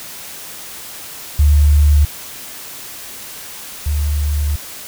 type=tone pair in turn; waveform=sine; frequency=73.42 / 73.85 Hz; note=D2 / D2; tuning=0 / +10 cents; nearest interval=unison; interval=10 cents; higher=second; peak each=-7 / -14 dBFS; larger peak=first; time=1.39-2.05 / 3.86-4.56 s; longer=second; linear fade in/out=5 ms; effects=white hiss -32 dBFS RMS until 4.87 s